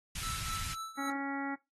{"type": "band-stop noise", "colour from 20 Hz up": "pink", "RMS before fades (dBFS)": -39, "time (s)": [0.15, 0.74], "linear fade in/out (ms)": 5, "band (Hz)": [120, 1900], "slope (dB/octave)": 12}
{"type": "tone with tremolo", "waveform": "square", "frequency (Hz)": 1318.5, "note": "E6", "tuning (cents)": 0, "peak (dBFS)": -37, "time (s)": [0.23, 1.1], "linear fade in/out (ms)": 0, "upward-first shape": "triangle", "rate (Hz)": 3.9, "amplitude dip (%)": 85}
{"type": "harmonic tone", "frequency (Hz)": 277.2, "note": "C#4", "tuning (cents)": 0, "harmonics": [1, 2, 3, 4, 5, 6, 7, 8], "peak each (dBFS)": [-36, -48, -40, -50, -42, -50, -44, -51], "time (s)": [0.97, 1.56], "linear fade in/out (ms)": 20}
{"effects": ["noise-tail reverb RT60 0.2 s tail -18 dB re dry", "AAC 32 kbps"]}